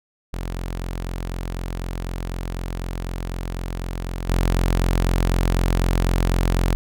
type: tone with level steps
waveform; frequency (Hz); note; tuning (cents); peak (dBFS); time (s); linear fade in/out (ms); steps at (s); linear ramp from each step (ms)
sawtooth; 44; F1; +14; -22 / -13; 0.33-6.75; 0; 4.28; 20
effects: none